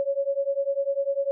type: beating tone pair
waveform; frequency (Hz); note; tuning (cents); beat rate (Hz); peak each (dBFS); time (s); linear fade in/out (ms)
sine; 550 / 560; C#5 / C#5; -14 / +18; 10; -26; 0-1.31; 0
effects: none